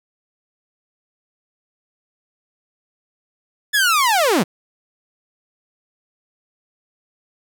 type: linear sweep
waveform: sawtooth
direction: down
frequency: 1748 to 138.59 Hz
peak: -10 dBFS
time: 3.73-4.44 s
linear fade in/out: 20 ms
effects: none